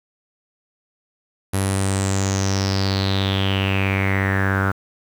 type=tone with low-pass filter sweep; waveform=sawtooth; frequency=96.9 Hz; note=G2; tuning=20 cents flat; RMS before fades=-20 dBFS; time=1.53-4.72 s; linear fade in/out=10 ms; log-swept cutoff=11000 to 1400 Hz; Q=6.9; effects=7-bit